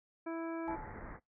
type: harmonic tone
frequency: 329.6 Hz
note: E4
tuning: in tune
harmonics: 1 / 2 / 3 / 4 / 5 / 7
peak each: -38 / -44 / -48 / -50 / -52 / -55 dBFS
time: 0.26-0.76 s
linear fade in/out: 10 ms
type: low-pass noise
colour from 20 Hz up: pink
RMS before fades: -47 dBFS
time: 0.66-1.2 s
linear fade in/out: 50 ms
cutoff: 2100 Hz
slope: 96 dB/octave
type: tone with exponential decay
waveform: sine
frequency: 865 Hz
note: A5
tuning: 30 cents flat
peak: -36 dBFS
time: 0.68-1.14 s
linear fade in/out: 0 ms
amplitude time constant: 100 ms
effects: noise-tail reverb RT60 0.2 s tail -26 dB re dry